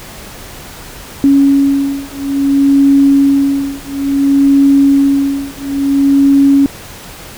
sine beating tone pair, 277.3 / 277.88 Hz, C#4 / C#4, +1 / +4 cents, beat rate 0.58 Hz, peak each -10 dBFS, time 1.24-6.66 s, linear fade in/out 0 ms, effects pink hiss -31 dBFS RMS until 7.37 s

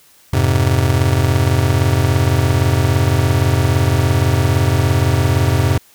square chord, F minor, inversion none, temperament just, 87.31 / 104.77 / 130.96 Hz, F2 / Ab2 / C3, 0 / +16 / +2 cents, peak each -17 dBFS, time 0.33-5.78 s, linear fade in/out 5 ms, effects white hiss -49 dBFS RMS until 5.94 s

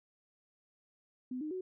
sine tone with pitch steps, 253.4 / 306.6 / 371 Hz, B3 / D#4 / F#4, +45 / -25 / +5 cents, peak -36 dBFS, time 1.31-1.61 s, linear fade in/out 5 ms, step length 100 ms, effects none

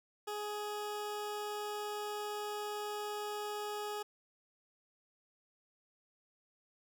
20% pulse tone, 417.6 Hz, G#4, 10 cents sharp, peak -33 dBFS, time 0.27-4.03 s, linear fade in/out 10 ms, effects none

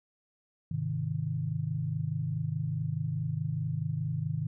sine chord, Ab major, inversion none, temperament equal, 103.83 / 130.81 / 155.56 Hz, Ab2 / C3 / Eb3, 0 / 0 / 0 cents, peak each -36 / -34 / -32 dBFS, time 0.71-4.47 s, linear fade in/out 5 ms, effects none

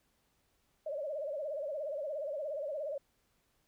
sine tone with vibrato, 587.3 Hz, D5, in tune, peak -35 dBFS, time 0.86-2.98 s, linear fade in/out 5 ms, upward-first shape sine, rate 17 Hz, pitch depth 130 cents each way, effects pink hiss -75 dBFS RMS until 3.67 s

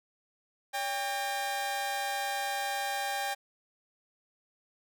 sawtooth tone cluster, 568 / 798 / 1839 Hz, C#5 / G5 / A#6, +42 / +31 / -24 cents, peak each -37 / -28 / -37 dBFS, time 0.73-3.35 s, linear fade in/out 20 ms, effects none

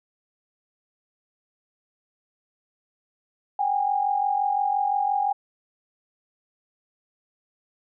sine tone pair together, 770 / 815.8 Hz, G5 / G#5, -31 / -31 cents, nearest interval minor second, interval 100 cents, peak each -26 / -22 dBFS, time 3.59-5.33 s, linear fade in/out 5 ms, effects none

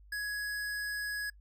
sine tone with hard clipping, 1673 Hz, G#6, 12 cents sharp, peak -35 dBFS, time 0.12-1.3 s, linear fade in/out 5 ms, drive 18 dB, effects noise-tail reverb RT60 0.1 s tail -24 dB re dry + added 50 Hz sine -54 dBFS peak until 1.4 s

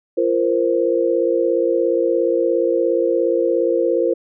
sine chord, F suspended fourth, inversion none, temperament equal with one note detuned, 343.6 / 466.2 / 523.3 Hz, F4 / Bb4 / C5, -28 / 0 / 0 cents, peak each -19 dBFS, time 0.17-4.14 s, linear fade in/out 10 ms, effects none

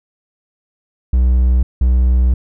triangle tone pair in turn, 62.3 / 62.3 Hz, B1 / B1, +16 / +16 cents, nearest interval unison, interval 0 cents, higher neither, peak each -7 dBFS, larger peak neither, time 1.13-1.63 / 1.81-2.34 s, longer second, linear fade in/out 5 ms, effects none

